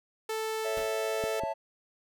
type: tone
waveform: sawtooth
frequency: 440 Hz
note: A4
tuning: in tune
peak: -27 dBFS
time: 0.29-1.4 s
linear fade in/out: 5 ms
type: chord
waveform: triangle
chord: A major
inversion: first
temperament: equal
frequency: 554.4 / 659.3 / 880 Hz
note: C#5 / E5 / A5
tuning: 0 / 0 / 0 cents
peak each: -35 / -32 / -32 dBFS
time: 0.64-1.54 s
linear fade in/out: 20 ms
type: noise with exponential decay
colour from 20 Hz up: pink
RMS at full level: -40 dBFS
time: 0.77-0.99 s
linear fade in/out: 0 ms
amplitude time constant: 46 ms
type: clicks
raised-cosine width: 2 ms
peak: -23 dBFS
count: 2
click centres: 1.239 / 1.436 s
effects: none